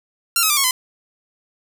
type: tone with pitch steps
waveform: 5% pulse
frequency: 1377 / 1277.4 / 1185 / 1099.3 / 1019.7 Hz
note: F6 / D#6 / D6 / C#6 / C6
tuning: -25 / +45 / +15 / -15 / -45 cents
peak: -3 dBFS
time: 0.36-0.71 s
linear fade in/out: 2 ms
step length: 70 ms
effects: none